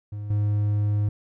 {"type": "tone with level steps", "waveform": "triangle", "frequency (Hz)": 103.83, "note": "G#2", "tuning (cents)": 0, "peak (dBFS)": [-28, -18], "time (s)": [0.12, 1.09], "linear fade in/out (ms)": 5, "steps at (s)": 0.3, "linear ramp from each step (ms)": 5, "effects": []}